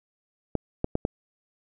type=clicks; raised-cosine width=2 ms; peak=-11 dBFS; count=4; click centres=0.553 / 0.844 / 0.954 / 1.051 s; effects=none